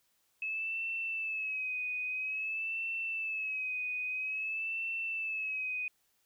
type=tone with vibrato; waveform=sine; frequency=2585 Hz; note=E7; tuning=34 cents flat; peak=-33 dBFS; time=0.42-5.88 s; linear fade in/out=2 ms; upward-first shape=sine; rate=0.5 Hz; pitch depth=65 cents each way; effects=white hiss -74 dBFS RMS until 6.25 s